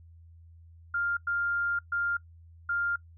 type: tone bursts at uneven times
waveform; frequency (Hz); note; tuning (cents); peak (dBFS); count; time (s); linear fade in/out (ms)
sine; 1400; F6; +4; -26; 4; 0.94-1.17 / 1.27-1.79 / 1.92-2.17 / 2.69-2.96; 5
effects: noise-tail reverb RT60 0.1 s tail -23 dB re dry + added 83 Hz sine -50 dBFS peak until 3.17 s